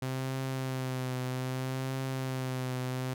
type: tone with vibrato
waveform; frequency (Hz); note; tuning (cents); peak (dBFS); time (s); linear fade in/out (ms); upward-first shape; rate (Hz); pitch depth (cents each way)
sawtooth; 130; C3; -11; -28; 0.02-3.14; 5; triangle; 0.63; 38
effects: none